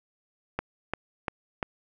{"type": "click train", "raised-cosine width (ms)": 0.5, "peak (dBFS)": -13, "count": 4, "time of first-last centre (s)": [0.59, 1.628], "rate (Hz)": 2.89, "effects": []}